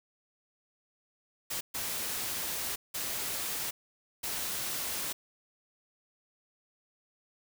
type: noise bursts at uneven times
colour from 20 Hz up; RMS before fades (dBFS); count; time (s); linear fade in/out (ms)
white; -35; 4; 1.5-1.61 / 1.74-2.76 / 2.94-3.71 / 4.23-5.13; 10
effects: none